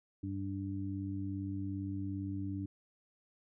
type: harmonic tone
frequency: 97.5 Hz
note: G2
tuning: 9 cents flat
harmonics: 1 / 2 / 3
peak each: -39 / -44 / -39 dBFS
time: 0.23-2.66 s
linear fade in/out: 5 ms
effects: none